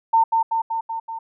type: tone with echo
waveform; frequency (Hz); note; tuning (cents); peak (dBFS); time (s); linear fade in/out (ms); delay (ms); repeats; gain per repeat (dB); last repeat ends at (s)
sine; 905; A5; +48; -12; 0.13-0.24; 10; 190; 5; -3; 1.19
effects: none